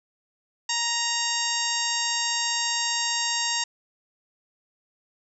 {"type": "harmonic tone with a mistuned harmonic", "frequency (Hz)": 935, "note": "A#5", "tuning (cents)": 5, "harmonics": [1, 2, 3, 4, 5, 6, 7, 8], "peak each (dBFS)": [-32, -32, -32, -32, -32, -32, -32, -32], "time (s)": [0.69, 3.64], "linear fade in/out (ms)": 5, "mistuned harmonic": 6, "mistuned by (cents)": -20, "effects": []}